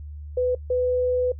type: tone pair in turn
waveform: sine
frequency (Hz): 500 / 500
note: B4 / B4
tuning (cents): +21 / +21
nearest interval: unison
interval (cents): 0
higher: neither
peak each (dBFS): -19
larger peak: neither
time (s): 0.37-0.55 / 0.7-1.32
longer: second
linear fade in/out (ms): 5
effects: noise-tail reverb RT60 0.1 s tail -21 dB re dry + added 74 Hz sine -34 dBFS peak until 1.39 s